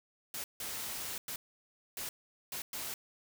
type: noise bursts at uneven times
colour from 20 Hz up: white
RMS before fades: -40 dBFS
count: 6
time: 0.34-0.44 / 0.6-1.18 / 1.28-1.36 / 1.97-2.09 / 2.52-2.62 / 2.73-2.94 s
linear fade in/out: 2 ms
effects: none